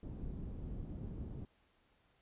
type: low-pass noise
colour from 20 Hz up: pink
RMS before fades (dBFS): -44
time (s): 0.03-1.45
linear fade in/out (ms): 2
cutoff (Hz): 250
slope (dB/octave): 12
effects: pink hiss -73 dBFS RMS until 2.21 s + resampled to 8000 Hz